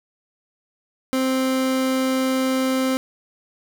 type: tone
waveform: 30% pulse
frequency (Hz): 261.6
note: C4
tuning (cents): 0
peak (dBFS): -16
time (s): 1.13-2.97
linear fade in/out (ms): 0
effects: none